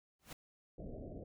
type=noise with exponential growth; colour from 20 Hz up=pink; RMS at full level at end=-44 dBFS; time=0.19-0.33 s; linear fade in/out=5 ms; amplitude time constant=29 ms
type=low-pass noise; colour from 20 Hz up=pink; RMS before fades=-47 dBFS; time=0.78-1.24 s; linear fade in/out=5 ms; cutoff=690 Hz; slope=96 dB/octave
effects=none